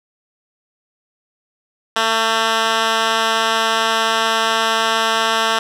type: tone with band-pass filter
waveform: 10% pulse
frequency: 224.3 Hz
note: A3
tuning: 34 cents sharp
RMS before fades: -17 dBFS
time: 1.96-5.59 s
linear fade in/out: 5 ms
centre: 2500 Hz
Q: 0.73
effects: none